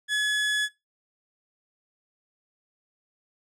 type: tone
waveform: 30% pulse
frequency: 1700 Hz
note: G#6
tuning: 40 cents sharp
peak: -20 dBFS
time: 0.08-0.69 s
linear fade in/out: 50 ms
effects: noise-tail reverb RT60 0.2 s tail -20 dB re dry + low-pass 9000 Hz 12 dB/octave